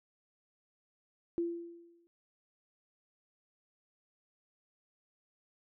sine tone with exponential decay, 340.7 Hz, F4, 43 cents flat, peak -28 dBFS, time 1.38-2.07 s, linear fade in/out 0 ms, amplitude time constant 150 ms, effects none

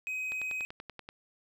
triangle tone, 2523 Hz, D#7, 23 cents sharp, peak -31 dBFS, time 0.07-0.65 s, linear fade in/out 0 ms
click train, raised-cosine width 0.3 ms, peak -27 dBFS, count 9, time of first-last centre 0.32-1.089 s, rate 10.4 Hz
effects none

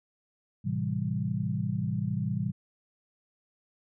sine chord, A minor seventh, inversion none, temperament equal, 110 / 130.81 / 164.81 / 196 Hz, A2 / C3 / E3 / G3, 0 / 0 / 0 / 0 cents, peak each -33 dBFS, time 0.64-2.52 s, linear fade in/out 20 ms, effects none

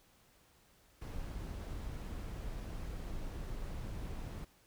brown noise, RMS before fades -42 dBFS, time 1.01-4.45 s, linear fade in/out 10 ms, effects pink hiss -67 dBFS RMS until 4.66 s

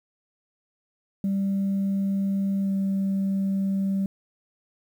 sine tone with pitch glide, 196 to 194.53 Hz, G3 to G3, 0 to -13 cents, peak -20 dBFS, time 1.24-4.06 s, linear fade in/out 2 ms, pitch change -13 cents, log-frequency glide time 2.62-2.72 s, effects tanh soft clip ceiling -20 dBFS + 9-bit

